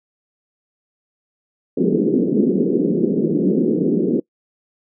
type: band-pass noise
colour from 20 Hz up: pink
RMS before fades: -17 dBFS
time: 1.77-4.2 s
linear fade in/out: 5 ms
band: 180 to 440 Hz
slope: 48 dB/octave
effects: noise-tail reverb RT60 0.1 s tail -23 dB re dry